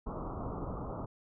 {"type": "low-pass noise", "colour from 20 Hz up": "pink", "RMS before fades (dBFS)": -39, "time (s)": [0.06, 1.06], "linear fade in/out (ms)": 10, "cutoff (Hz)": 1300, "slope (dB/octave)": 96, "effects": []}